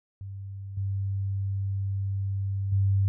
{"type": "tone with level steps", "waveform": "sine", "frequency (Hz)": 98, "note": "G2", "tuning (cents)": 0, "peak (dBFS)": [-35, -26, -20], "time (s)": [0.21, 3.08], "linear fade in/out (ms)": 0, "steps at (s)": [0.77, 2.72], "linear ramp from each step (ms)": 5, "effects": []}